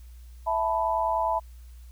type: chord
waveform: sine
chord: E suspended fourth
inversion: none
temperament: just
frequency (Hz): 659.3 / 879 / 988.9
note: E5 / A5 / B5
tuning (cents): 0 / -2 / +2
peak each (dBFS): -28 / -27 / -27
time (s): 0.46-1.4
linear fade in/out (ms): 20
effects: added 60 Hz sine -43 dBFS peak until 1.91 s + white hiss -62 dBFS RMS until 1.91 s